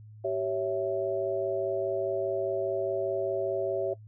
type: chord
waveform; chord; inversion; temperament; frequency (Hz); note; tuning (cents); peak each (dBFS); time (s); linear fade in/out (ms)
sine; C# diminished; second; equal with one note detuned; 386.8 / 554.4 / 659.3; G4 / C#5 / E5; -23 / 0 / 0; -31; 0.24-3.94; 10
effects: noise-tail reverb RT60 0.1 s tail -21 dB re dry + added 107 Hz sine -46 dBFS peak until 4.07 s